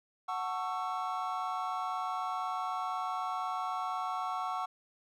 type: chord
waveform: triangle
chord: F# minor seventh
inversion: none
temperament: just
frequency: 740 / 888 / 1110 / 1332 Hz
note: F#5 / A5 / C#6 / E6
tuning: 0 / +16 / +2 / +18 cents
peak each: -35 / -40 / -35 / -38 dBFS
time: 0.28-4.66 s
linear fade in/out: 10 ms
effects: none